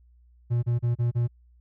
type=tone bursts; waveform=triangle; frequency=119.4 Hz; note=A#2; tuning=42 cents sharp; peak=-19 dBFS; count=5; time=0.5-1.278 s; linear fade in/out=20 ms; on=130 ms; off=32 ms; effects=added 60 Hz sine -54 dBFS peak until 1.6 s